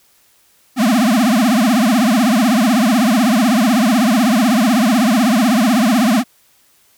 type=tone with vibrato; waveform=square; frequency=233.1 Hz; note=A#3; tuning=in tune; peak=-11 dBFS; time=0.76-6.24 s; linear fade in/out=50 ms; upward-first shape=triangle; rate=16 Hz; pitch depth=290 cents each way; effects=white hiss -54 dBFS RMS until 6.97 s